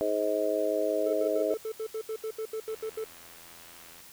harmonic tone, 105.5 Hz, G#2, 28 cents sharp, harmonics 3 / 4 / 5 / 6, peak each -34 / -31 / -31 / -29 dBFS, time 0.01-1.54 s, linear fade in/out 0 ms
triangle tone bursts, 440 Hz, A4, in tune, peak -29 dBFS, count 14, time 1.06-3.043 s, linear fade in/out 5 ms, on 72 ms, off 75 ms
click train, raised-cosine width 0.3 ms, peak -36 dBFS, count 112, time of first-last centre 2.68-4.005 s, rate 83.8 Hz
effects white hiss -51 dBFS RMS until 4.12 s

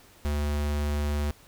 square tone, 73.5 Hz, D2, 2 cents sharp, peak -26 dBFS, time 0.25-1.31 s, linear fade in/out 0 ms, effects pink hiss -55 dBFS RMS until 1.47 s

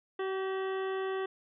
harmonic tone with a mistuned harmonic, 381.8 Hz, G4, 46 cents flat, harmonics 1 / 2 / 3 / 4 / 5 / 7 / 8 / 9, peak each -32 / -42 / -42 / -46 / -45 / -53 / -54 / -54 dBFS, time 0.19-1.26 s, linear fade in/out 5 ms, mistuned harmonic 4, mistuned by +30 cents, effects none

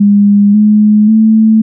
sine tone with pitch steps, 203.3 / 211.3 / 219.7 Hz, G#3 / G#3 / A3, -37 / +30 / -2 cents, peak -3 dBFS, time 0-1.62 s, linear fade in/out 10 ms, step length 540 ms, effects none

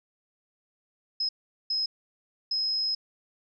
sine tone bursts at uneven times, 5120 Hz, D#8, 49 cents sharp, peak -25 dBFS, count 3, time 1.2-1.29 / 1.7-1.86 / 2.51-2.95 s, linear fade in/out 5 ms, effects none

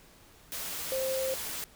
sine tone in noise, 527 Hz, C5, 12 cents sharp, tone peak -29 dBFS, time 0.92-1.34 s, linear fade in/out 0 ms, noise white, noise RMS -37 dBFS, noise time 0.52-1.64 s, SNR +5 dB, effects pink hiss -57 dBFS RMS until 1.75 s

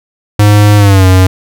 square tone with pitch glide, 103.83 to 93.04 Hz, G#2 to F#2, 0 to +10 cents, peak -3 dBFS, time 0.39-1.27 s, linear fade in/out 5 ms, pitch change -190 cents, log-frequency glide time 0.77-1.06 s, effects none

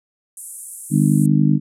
pink band-pass noise, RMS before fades -35 dBFS, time 0.37-1.26 s, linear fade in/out 2 ms, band 8400 to 11000 Hz, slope 48 dB/octave
harmonic tone, 50.4 Hz, G1, 49 cents sharp, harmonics 3 / 4 / 5 / 6, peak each -15 / -17 / -19 / -21 dBFS, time 0.9-1.6 s, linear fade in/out 50 ms
effects none

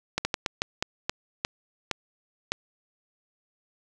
slowing click train, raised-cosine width 0.2 ms, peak -8 dBFS, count 10, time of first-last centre 0.18-2.52 s, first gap 70 ms, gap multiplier 1.31, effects none

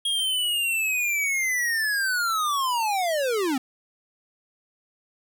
square linear sweep, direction down, 3279 to 248.3 Hz, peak -23 dBFS, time 0.05-3.58 s, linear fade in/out 5 ms, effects none

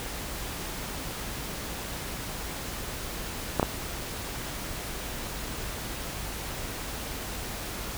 clicks, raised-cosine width 1 ms, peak -8 dBFS, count 2, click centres 3.597 / 3.629 s, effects added 52 Hz sine -43 dBFS peak until 7.97 s + pink hiss -36 dBFS RMS until 7.97 s

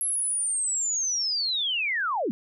sine linear sweep, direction down, 11240 to 185 Hz, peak -24 dBFS, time 0.01-2.31 s, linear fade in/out 0 ms, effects none

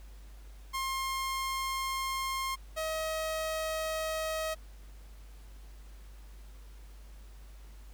sawtooth tone pair in turn, 1065 / 634.7 Hz, C6 / D#5, +30 / +34 cents, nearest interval major sixth, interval 896 cents, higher first, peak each -28 dBFS, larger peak neither, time 0.73-2.56 / 2.76-4.55 s, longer first, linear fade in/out 20 ms, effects added 50 Hz sine -47 dBFS peak until 7.93 s + pink hiss -61 dBFS RMS until 7.93 s

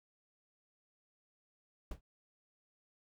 brown noise with exponential decay, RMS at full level -35 dBFS, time 1.91-2.01 s, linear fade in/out 5 ms, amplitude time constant 21 ms, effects none

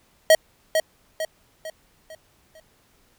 square tone with echo, 635 Hz, D#5, 35 cents sharp, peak -11 dBFS, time 0.3-0.35 s, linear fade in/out 2 ms, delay 450 ms, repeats 5, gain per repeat -7 dB, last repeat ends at 2.6 s, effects pink hiss -61 dBFS RMS until 3.18 s

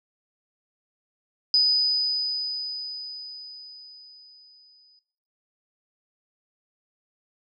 sine tone with exponential decay, 4984 Hz, D#8, 2 cents sharp, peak -15 dBFS, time 1.54-4.99 s, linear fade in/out 1 ms, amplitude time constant 750 ms, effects noise-tail reverb RT60 0.8 s tail -21 dB re dry

